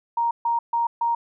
sine tone bursts, 935 Hz, A#5, 5 cents sharp, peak -19 dBFS, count 4, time 0.17-1.15 s, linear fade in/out 5 ms, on 140 ms, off 140 ms, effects none

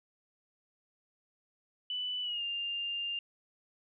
sine tone with pitch glide, 2984 to 2800 Hz, F#7 to F7, +14 to +4 cents, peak -33 dBFS, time 1.9-3.19 s, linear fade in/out 2 ms, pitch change -110 cents, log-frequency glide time 2.22-2.43 s, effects none

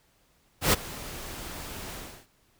pink noise with ADSR envelope, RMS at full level -19 dBFS, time 0.61-2.27 s, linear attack 120 ms, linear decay 20 ms, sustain -20 dB, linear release 320 ms, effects pink hiss -66 dBFS RMS until 2.59 s

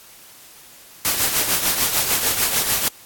white noise with tremolo, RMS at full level -17 dBFS, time 1.05-2.88 s, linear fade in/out 0 ms, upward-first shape triangle, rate 6.7 Hz, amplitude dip 60%, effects white hiss -45 dBFS RMS until 3.05 s + AAC 64 kbps

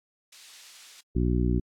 violet noise, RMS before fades -32 dBFS, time 0.32-1.01 s, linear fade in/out 5 ms
harmonic tone, 60.6 Hz, B1, 32 cents flat, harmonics 1 / 2 / 3 / 4 / 5 / 6, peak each -25 / -28 / -30 / -31 / -32 / -33 dBFS, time 1.15-1.6 s, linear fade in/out 10 ms
effects low-pass 4000 Hz 12 dB/octave + AAC 64 kbps

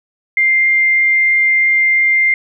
sine tone, 2101 Hz, C7, 7 cents sharp, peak -9 dBFS, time 0.37-2.34 s, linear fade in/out 2 ms, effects none

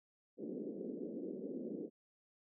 pink band-pass noise, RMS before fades -44 dBFS, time 0.37-1.9 s, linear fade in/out 50 ms, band 200 to 490 Hz, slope 48 dB/octave, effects none

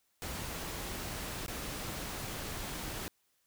pink noise with dropouts, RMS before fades -40 dBFS, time 0.22-3.08 s, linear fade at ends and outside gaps 0 ms, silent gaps 1.463-1.481 s, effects white hiss -75 dBFS RMS until 3.46 s

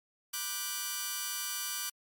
5% pulse chord, G major seventh, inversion first, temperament just, 980 / 1176 / 1470 / 1568 Hz, B5 / D6 / F#6 / G6, -14 / +2 / -12 / 0 cents, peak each -34 / -28 / -29 / -30 dBFS, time 0.33-1.9 s, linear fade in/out 10 ms, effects MP3 96 kbps

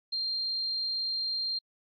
sine tone, 4186 Hz, C8, in tune, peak -29 dBFS, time 0.12-1.59 s, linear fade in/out 10 ms, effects AAC 48 kbps

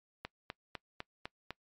click train, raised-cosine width 0.3 ms, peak -23 dBFS, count 6, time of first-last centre 0.25-1.506 s, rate 3.98 Hz, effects noise-tail reverb RT60 0.1 s tail -23 dB re dry + MP3 64 kbps

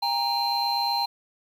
triangle tone cluster, 804 / 932 / 4129 Hz, G5 / A#5 / C8, +44 / -1 / -24 cents, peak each -25 dBFS, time 0.02-1.06 s, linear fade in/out 10 ms, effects tanh soft clip ceiling -14 dBFS + 9-bit

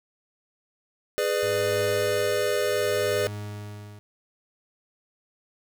square chord, G# diminished, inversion none, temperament just, 415.3 / 498.4 / 598 Hz, G#4 / B4 / D5, 0 / +16 / +31 cents, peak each -28 dBFS, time 1.18-3.27 s, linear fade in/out 0 ms
40% pulse tone with tremolo, 103.83 Hz, G#2, in tune, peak -31 dBFS, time 1.43-3.99 s, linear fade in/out 0 ms, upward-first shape triangle, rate 0.65 Hz, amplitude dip 90%
effects none

